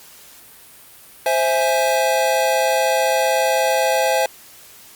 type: chord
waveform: square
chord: C augmented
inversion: none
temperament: equal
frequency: 523.3 / 659.3 / 830.6 Hz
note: C5 / E5 / G#5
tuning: 0 / 0 / 0 cents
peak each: -20 / -21 / -21 dBFS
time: 1.26-4.26 s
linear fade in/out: 2 ms
effects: white hiss -44 dBFS RMS until 4.95 s + Opus 48 kbps